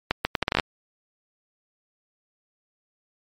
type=accelerating click train; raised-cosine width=0.3 ms; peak=-4 dBFS; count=10; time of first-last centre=0.11-0.598 s; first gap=140 ms; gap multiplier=0.73; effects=MP3 64 kbps